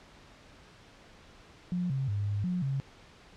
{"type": "tone with pitch steps", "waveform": "sine", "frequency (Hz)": [178.3, 134.4, 101.5, 102.2, 179.8, 136.3], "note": ["F3", "C3", "G#2", "G#2", "F#3", "C#3"], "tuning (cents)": [36, 47, -39, -27, -49, -29], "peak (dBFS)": -28, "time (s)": [1.72, 2.8], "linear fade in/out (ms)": 0, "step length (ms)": 180, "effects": ["pink hiss -55 dBFS RMS until 3.36 s", "low-pass 5000 Hz 12 dB/octave"]}